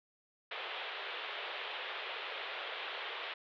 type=band-pass noise; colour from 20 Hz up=white; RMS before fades=-42 dBFS; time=0.51-3.34 s; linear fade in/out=5 ms; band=390 to 3600 Hz; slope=48 dB/octave; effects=none